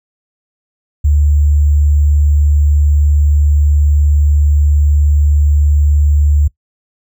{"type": "tone with sample-and-hold", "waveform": "sine", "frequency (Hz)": 73.42, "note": "D2", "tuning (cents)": 0, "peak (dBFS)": -7, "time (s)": [1.04, 6.48], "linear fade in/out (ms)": 10, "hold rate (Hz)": 7350, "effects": ["noise-tail reverb RT60 0.1 s tail -21 dB re dry"]}